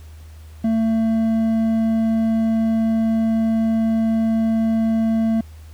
triangle tone with hard clipping, 224 Hz, A3, 31 cents sharp, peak -17 dBFS, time 0.64-5.41 s, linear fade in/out 5 ms, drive 9 dB, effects added 78 Hz sine -37 dBFS peak until 5.73 s + pink hiss -52 dBFS RMS until 5.73 s

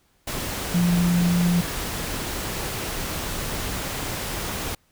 sine tone in noise, 174.61 Hz, F3, in tune, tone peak -17 dBFS, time 0.74-1.61 s, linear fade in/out 5 ms, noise pink, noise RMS -29 dBFS, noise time 0.27-4.75 s, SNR +9 dB, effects pink hiss -64 dBFS RMS until 4.91 s

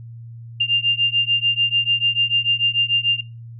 sine beating tone pair, 2794 / 2800.8 Hz, F7 / F7, 0 / +4 cents, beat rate 6.8 Hz, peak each -19 dBFS, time 0.6-3.21 s, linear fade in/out 10 ms, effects noise-tail reverb RT60 0.3 s tail -23 dB re dry + added 116 Hz sine -34 dBFS peak until 3.59 s

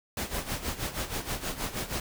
pink noise with tremolo, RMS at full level -31 dBFS, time 0.17-2 s, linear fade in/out 2 ms, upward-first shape sine, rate 6.3 Hz, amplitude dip 75%, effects none

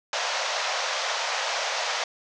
pink band-pass noise, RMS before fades -28 dBFS, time 0.13-2.04 s, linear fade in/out 2 ms, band 540 to 6500 Hz, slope 48 dB/octave, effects none

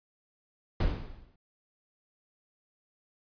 brown noise with exponential decay, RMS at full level -23 dBFS, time 0.8-1.36 s, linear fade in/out 5 ms, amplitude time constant 120 ms, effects resampled to 11025 Hz

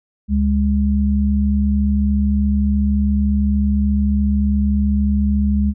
sine tone pair together, 71.4 / 205.2 Hz, D2 / G#3, -48 / -21 cents, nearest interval octave + tritone, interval 1827 cents, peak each -16 dBFS, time 0.28-5.74 s, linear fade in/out 50 ms, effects none

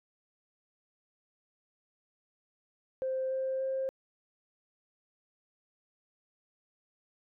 sine tone with pitch steps, 523.3 / 526.9 / 530.6 Hz, C5 / C5 / C5, 0 / +12 / +24 cents, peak -29 dBFS, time 3.02-3.89 s, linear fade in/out 0 ms, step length 290 ms, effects tanh soft clip ceiling -25 dBFS

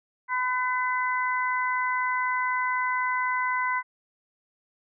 harmonic tone, 504 Hz, B4, 35 cents sharp, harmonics 2 / 3 / 4, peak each -26 / -31 / -29 dBFS, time 0.28-3.83 s, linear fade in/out 50 ms, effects none

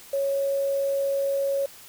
sine tone with quantisation, 553 Hz, C#5, 4 cents flat, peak -22 dBFS, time 0.13-1.66 s, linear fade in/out 5 ms, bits 7, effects white hiss -47 dBFS RMS until 1.88 s

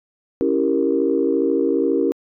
sine chord, C# diminished seventh, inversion none, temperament equal, 277.2 / 329.6 / 392 / 466.2 Hz, C#4 / E4 / G4 / Bb4, 0 / 0 / 0 / 0 cents, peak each -21 dBFS, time 0.41-2.12 s, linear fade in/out 0 ms, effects tanh soft clip ceiling -5 dBFS

